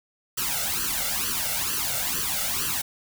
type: noise with flanger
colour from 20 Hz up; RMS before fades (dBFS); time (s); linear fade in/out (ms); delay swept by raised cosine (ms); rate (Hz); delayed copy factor
white; -27; 0.37-2.82; 10; 0.66 to 1.45; 2.2; +0.9
effects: none